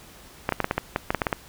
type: clicks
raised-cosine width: 0.5 ms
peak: -7 dBFS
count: 12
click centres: 0.491 / 0.523 / 0.603 / 0.644 / 0.711 / 0.78 / 0.961 / 1.105 / 1.147 / 1.218 / 1.268 / 1.328 s
effects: pink hiss -48 dBFS RMS until 1.48 s